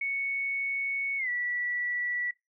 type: tone with pitch glide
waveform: sine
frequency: 2217 to 1952.4 Hz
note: C#7 to B6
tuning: 0 to -20 cents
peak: -28 dBFS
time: 0.01-2.31 s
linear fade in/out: 5 ms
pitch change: -220 cents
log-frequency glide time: 1.18-1.29 s
effects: noise-tail reverb RT60 0.2 s tail -22 dB re dry